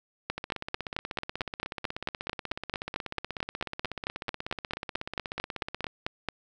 two click trains, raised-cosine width 0.3 ms, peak -18 / -13 dBFS, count 91 / 28, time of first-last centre 0.38-5.868 / 0.3-6.287 s, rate 16.4 / 4.51 Hz, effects none

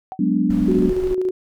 sine tone with exponential decay, 756 Hz, F#5, 37 cents sharp, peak -23 dBFS, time 0.12-0.2 s, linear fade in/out 0 ms, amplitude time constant 17 ms
sine chord, G# half-diminished seventh, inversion third, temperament equal with one note detuned, 185 / 207.7 / 246.9 / 292.1 Hz, F#3 / G#3 / B3 / D4, 0 / 0 / 0 / -9 cents, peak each -21 dBFS, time 0.19-0.9 s, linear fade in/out 5 ms
brown noise, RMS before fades -29 dBFS, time 0.5-1.14 s, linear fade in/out 5 ms
sine tone with tremolo, 370 Hz, F#4, in tune, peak -16 dBFS, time 0.68-1.31 s, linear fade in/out 5 ms, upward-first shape square, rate 14 Hz, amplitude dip 40%
effects none

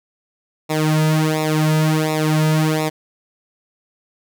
sawtooth tone with flanger, 155.56 Hz, D#3, in tune, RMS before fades -17 dBFS, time 0.69-2.9 s, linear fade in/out 20 ms, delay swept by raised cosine 0.64 to 2.74 ms, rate 1.4 Hz, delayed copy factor -0.95, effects none

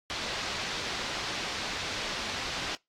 white low-pass noise, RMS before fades -35 dBFS, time 0.1-2.75 s, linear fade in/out 0 ms, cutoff 4900 Hz, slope 24 dB/octave, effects noise-tail reverb RT60 0.2 s tail -24 dB re dry + AAC 64 kbps

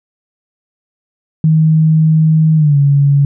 sine tone with pitch glide, 157.9 to 141.49 Hz, D#3 to C#3, +26 to +36 cents, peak -6 dBFS, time 1.44-3.25 s, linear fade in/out 2 ms, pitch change -190 cents, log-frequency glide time 2.56-2.77 s, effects none

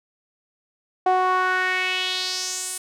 sawtooth tone with band-pass filter sweep, 369.7 Hz, F#4, 1 cent flat, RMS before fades -23 dBFS, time 1.06-2.78 s, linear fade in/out 5 ms, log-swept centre 740 to 9600 Hz, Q 3, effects none

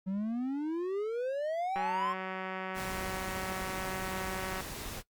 triangle exponential sweep, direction up, 185 to 1087 Hz, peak -29 dBFS, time 0.06-2.14 s, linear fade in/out 20 ms
click train, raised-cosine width 0.5 ms, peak -23 dBFS, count 536, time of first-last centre 1.76-4.606 s, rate 188 Hz
pink noise, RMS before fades -41 dBFS, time 2.74-5.03 s, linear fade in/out 50 ms
effects noise-tail reverb RT60 0.1 s tail -18 dB re dry + Opus 48 kbps

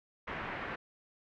white low-pass noise, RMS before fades -40 dBFS, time 0.27-0.76 s, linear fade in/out 10 ms, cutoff 2100 Hz, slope 24 dB/octave, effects none

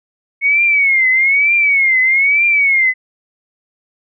sine tone with vibrato, 2200 Hz, C#7, 14 cents flat, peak -9 dBFS, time 0.41-2.94 s, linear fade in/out 50 ms, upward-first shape triangle, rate 1.1 Hz, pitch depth 150 cents each way, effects none

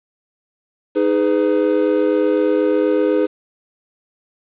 triangle chord, G# minor, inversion second, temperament equal with one note detuned, 311.1 / 415.3 / 503.4 Hz, D#4 / G#4 / B4, 0 / 0 / +33 cents, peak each -16 dBFS, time 0.95-3.27 s, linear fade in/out 20 ms, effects resampled to 8000 Hz + 7-bit

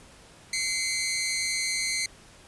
15% pulse tone pair together, 2069 / 2248 Hz, C7 / C#7, -20 / +24 cents, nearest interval minor second, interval 144 cents, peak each -21 / -26 dBFS, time 0.53-2.06 s, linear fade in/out 2 ms, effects pink hiss -52 dBFS RMS until 2.47 s + resampled to 24000 Hz

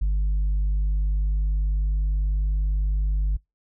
sine tone with tanh clipping, 50.1 Hz, G1, 38 cents sharp, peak -20 dBFS, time 0.01-3.37 s, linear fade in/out 10 ms, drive 2 dB, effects noise-tail reverb RT60 0.2 s tail -26 dB re dry

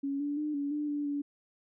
sine tone with pitch steps, 278.2 / 289.1 / 301 / 284.3 / 296.9 / 291.5 / 286.9 Hz, C#4 / D4 / D4 / C#4 / D4 / D4 / D4, +6 / -27 / +43 / +44 / +19 / -13 / -40 cents, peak -30 dBFS, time 0.03-1.22 s, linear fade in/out 10 ms, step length 170 ms, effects none

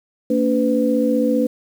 sine tone cluster, 230 / 285.3 / 502 Hz, A#3 / C#4 / B4, -23 / +50 / +28 cents, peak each -19 dBFS, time 0.3-1.47 s, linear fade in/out 5 ms, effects 7-bit

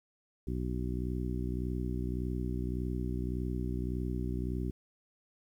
harmonic tone, 61.74 Hz, B1, in tune, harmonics 1 / 2 / 3 / 4 / 5 / 6, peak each -35 / -38 / -40 / -41 / -42 / -43 dBFS, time 0.47-4.71 s, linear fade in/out 5 ms, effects 11-bit

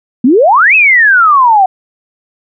sine exponential two-way sweep, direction up then down, 227.3 to 2637 to 735 Hz, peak -3 dBFS, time 0.24-1.66 s, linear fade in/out 5 ms, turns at 0.75 s, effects none

